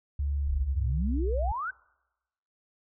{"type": "tone with pitch glide", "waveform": "sine", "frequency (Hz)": [71.2, 62.34], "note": ["C#2", "B1"], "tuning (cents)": [47, 17], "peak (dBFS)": -26, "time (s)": [0.19, 1.52], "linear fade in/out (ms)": 5, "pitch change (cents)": -230, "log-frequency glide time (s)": [0.39, 1.41]}
{"type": "exponential sweep", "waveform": "sine", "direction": "up", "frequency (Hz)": [33, 1578], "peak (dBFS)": -30, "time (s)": [0.47, 1.71], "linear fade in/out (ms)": 10}
{"effects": ["noise-tail reverb RT60 1.0 s tail -26 dB re dry"]}